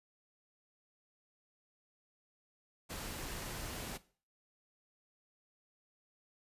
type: noise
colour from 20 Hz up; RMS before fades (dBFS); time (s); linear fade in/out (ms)
pink; -43; 2.89-3.98; 20
effects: noise-tail reverb RT60 0.4 s tail -17 dB re dry + resampled to 32000 Hz